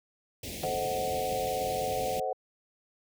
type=band-stop noise; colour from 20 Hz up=pink; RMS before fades=-38 dBFS; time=0.43-2.2 s; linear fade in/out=5 ms; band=700 to 2100 Hz; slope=48 dB/octave
type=chord; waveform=sine; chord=A diminished seventh; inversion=none; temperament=equal with one note detuned; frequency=440 / 523.3 / 622.3 / 744.7 Hz; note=A4 / C5 / Eb5 / Gb5; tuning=0 / 0 / 0 / +11 cents; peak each=-37 / -33 / -38 / -32 dBFS; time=0.63-2.33 s; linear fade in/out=5 ms
type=tone with exponential decay; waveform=40% pulse; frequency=155.56 Hz; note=D#3; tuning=in tune; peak=-32 dBFS; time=0.63-0.71 s; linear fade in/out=2 ms; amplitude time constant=17 ms
effects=high-pass 60 Hz 12 dB/octave